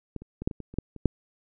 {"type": "clicks", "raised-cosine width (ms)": 3, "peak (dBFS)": [-21, -30, -22, -11, -23, -25, -30, -13, -28, -7], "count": 10, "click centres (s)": [0.163, 0.22, 0.42, 0.475, 0.512, 0.603, 0.74, 0.786, 0.963, 1.057], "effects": []}